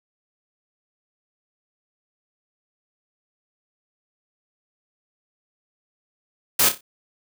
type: noise with echo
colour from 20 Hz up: white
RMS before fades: -17 dBFS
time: 6.59-6.69 s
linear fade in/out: 5 ms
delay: 30 ms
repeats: 4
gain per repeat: -9 dB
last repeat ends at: 6.81 s
effects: high-pass 100 Hz 12 dB/octave